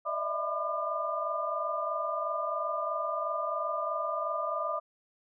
sine tone cluster, 596 / 641 / 664 / 1005 / 1204 Hz, D5 / E5 / E5 / B5 / D6, +25 / -49 / +12 / +30 / +43 cents, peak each -37 / -38 / -38 / -40 / -32 dBFS, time 0.05-4.8 s, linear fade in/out 20 ms, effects none

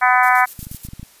harmonic tone, 250.7 Hz, B3, 26 cents sharp, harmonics 3 / 4 / 5 / 6 / 7 / 8 / 9, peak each -16 / -17 / -19 / -19 / -20 / -22 / -24 dBFS, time 0.01-0.46 s, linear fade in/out 20 ms
violet noise with tremolo, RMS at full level -32 dBFS, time 0.23-0.87 s, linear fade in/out 0 ms, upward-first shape square, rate 8.3 Hz, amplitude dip 70%
clicks, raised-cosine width 5 ms, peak -21 dBFS, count 10, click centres 0.592 / 0.629 / 0.669 / 0.715 / 0.747 / 0.85 / 0.887 / 0.934 / 0.996 / 1.03 s
effects white hiss -49 dBFS RMS until 1.2 s + resampled to 32000 Hz

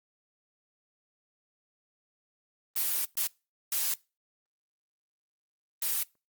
blue noise bursts at uneven times, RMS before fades -29 dBFS, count 4, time 2.76-3.05 / 3.17-3.27 / 3.72-3.94 / 5.82-6.03 s, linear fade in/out 2 ms, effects noise-tail reverb RT60 0.3 s tail -25 dB re dry + Opus 24 kbps

